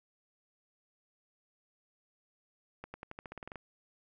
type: accelerating click train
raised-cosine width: 0.5 ms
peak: -28 dBFS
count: 12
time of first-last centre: 2.84-3.557 s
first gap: 100 ms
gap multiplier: 0.91
effects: none